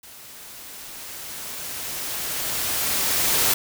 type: noise with level ramp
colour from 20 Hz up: white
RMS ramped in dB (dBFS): -44 to -19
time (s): 0.03-3.54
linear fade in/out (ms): 5
effects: none